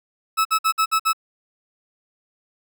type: tone bursts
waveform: 40% pulse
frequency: 1300 Hz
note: E6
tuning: 24 cents flat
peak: -15 dBFS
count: 6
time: 0.37-1.132 s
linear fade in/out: 20 ms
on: 82 ms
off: 54 ms
effects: none

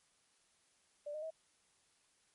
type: tone with pitch steps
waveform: sine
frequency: 587.3 / 613.3 / 640.5 Hz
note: D5 / D#5 / E5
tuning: 0 / -25 / -50 cents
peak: -40 dBFS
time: 1.06-1.306 s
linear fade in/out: 10 ms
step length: 82 ms
effects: white hiss -73 dBFS RMS until 2.34 s + MP3 48 kbps

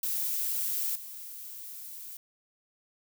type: noise with level steps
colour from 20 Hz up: violet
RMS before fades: -31 / -43 dBFS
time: 0.03-2.17 s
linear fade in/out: 2 ms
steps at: 0.95 s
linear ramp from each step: 10 ms
effects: none

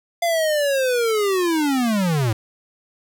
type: linear sweep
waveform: square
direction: down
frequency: 692 to 103.83 Hz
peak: -18 dBFS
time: 0.22-2.33 s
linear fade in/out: 5 ms
effects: none

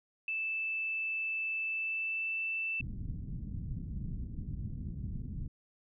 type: tone with pitch glide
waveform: sine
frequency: 2637 to 2654 Hz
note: E7 to E7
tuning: 0 to +11 cents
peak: -32 dBFS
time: 0.28-2.81 s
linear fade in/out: 2 ms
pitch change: +11 cents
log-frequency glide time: 1.64-2.41 s
type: low-pass noise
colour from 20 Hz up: pink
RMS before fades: -39 dBFS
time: 2.8-5.48 s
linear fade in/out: 5 ms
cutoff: 210 Hz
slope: 24 dB/octave
effects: none

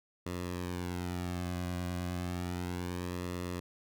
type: tone with flanger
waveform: sawtooth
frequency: 89 Hz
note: F2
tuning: 33 cents sharp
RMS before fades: -37 dBFS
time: 0.26-3.6 s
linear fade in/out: 5 ms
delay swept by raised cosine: 1.3 to 2.26 ms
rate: 0.32 Hz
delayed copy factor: -0.7
effects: none

